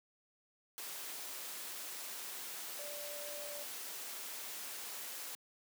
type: tone in noise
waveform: sine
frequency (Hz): 585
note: D5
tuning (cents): -7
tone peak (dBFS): -47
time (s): 2.79-3.63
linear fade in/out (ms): 0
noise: white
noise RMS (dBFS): -45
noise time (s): 0.78-5.35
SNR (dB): -5
effects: high-pass 300 Hz 12 dB/octave